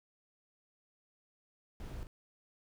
brown noise with echo, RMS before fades -44 dBFS, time 1.8-2.03 s, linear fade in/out 0 ms, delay 39 ms, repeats 1, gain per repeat -6 dB, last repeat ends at 2.069 s, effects none

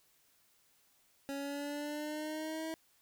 25% pulse linear sweep, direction up, 276.3 to 322.8 Hz, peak -34 dBFS, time 1.29-2.74 s, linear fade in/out 0 ms, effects white hiss -70 dBFS RMS until 3.01 s

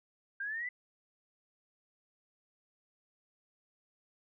sine exponential sweep, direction up, 1577 to 2023 Hz, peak -35 dBFS, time 0.4-0.69 s, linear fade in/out 5 ms, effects none

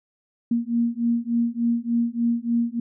sine beating tone pair, 233.1 / 236.5 Hz, A#3 / A#3, 0 / +25 cents, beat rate 3.4 Hz, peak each -23 dBFS, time 0.51-2.8 s, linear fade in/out 5 ms, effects none

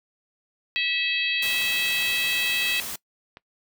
harmonic tone, 650 Hz, E5, 24 cents flat, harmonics 3 / 4 / 5 / 6 / 7, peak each -31 / -25 / -29 / -30 / -37 dBFS, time 0.76-2.8 s, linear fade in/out 0 ms
white noise, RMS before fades -33 dBFS, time 1.42-2.96 s, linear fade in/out 5 ms
clicks, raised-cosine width 0.3 ms, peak -26 / -26 dBFS, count 2, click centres 2.653 / 3.371 s
effects noise-tail reverb RT60 0.1 s tail -22 dB re dry

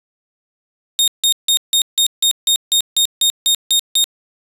sawtooth tone bursts, 3695 Hz, A#7, 16 cents flat, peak -8 dBFS, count 13, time 0.99-4.041 s, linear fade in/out 0 ms, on 87 ms, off 160 ms, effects resampled to 32000 Hz

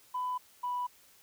sine tone pair in turn, 1000 / 985.7 Hz, B5 / B5, +21 / -4 cents, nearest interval unison, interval 25 cents, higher first, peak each -30 / -30 dBFS, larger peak neither, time 0.14-0.38 / 0.63-0.87 s, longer neither, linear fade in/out 10 ms, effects tanh soft clip ceiling -27 dBFS + white hiss -61 dBFS RMS until 1.22 s

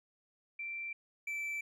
sine / triangle tone pair in turn, 2349 / 2326 Hz, D7 / D7, 0 / -17 cents, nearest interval unison, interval 17 cents, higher first, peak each -38 / -34 dBFS, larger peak second, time 0.59-0.93 / 1.27-1.61 s, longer neither, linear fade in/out 5 ms, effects none

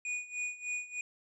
square tone with tremolo, 2462 Hz, D#7, 19 cents flat, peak -33 dBFS, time 0.05-1.01 s, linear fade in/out 2 ms, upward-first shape sine, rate 3.3 Hz, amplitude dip 85%, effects resampled to 22050 Hz

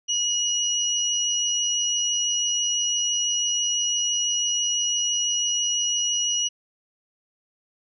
sine tone pair together, 2900 / 5847 Hz, F#7 / F#8, -35 / -21 cents, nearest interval octave, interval 1214 cents, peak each -24 dBFS, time 0.08-6.49 s, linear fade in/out 20 ms, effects none

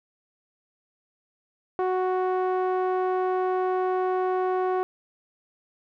sawtooth tone with low-pass filter, 370 Hz, F#4, in tune, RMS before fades -25 dBFS, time 1.79-4.83 s, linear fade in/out 0 ms, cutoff 1000 Hz, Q 1.4, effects none

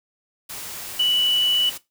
sine tone in noise, 2960 Hz, F#7, in tune, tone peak -16 dBFS, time 0.99-1.7 s, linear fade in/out 10 ms, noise white, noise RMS -34 dBFS, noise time 0.49-1.78 s, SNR +15 dB, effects noise-tail reverb RT60 0.2 s tail -17 dB re dry

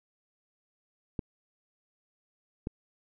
clicks, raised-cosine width 3 ms, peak -19 / -20 dBFS, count 2, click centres 1.192 / 2.671 s, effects none

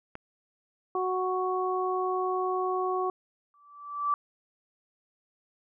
click, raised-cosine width 0.5 ms, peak -24 dBFS, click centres 0.154 s
harmonic tone, 370 Hz, F#4, in tune, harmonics 1 / 2 / 3, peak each -29 / -32 / -31 dBFS, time 0.95-3.1 s, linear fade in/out 2 ms
sine tone with exponential growth, 1161 Hz, D6, 20 cents flat, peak -21 dBFS, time 3.54-4.14 s, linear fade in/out 1 ms, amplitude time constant 130 ms
effects none

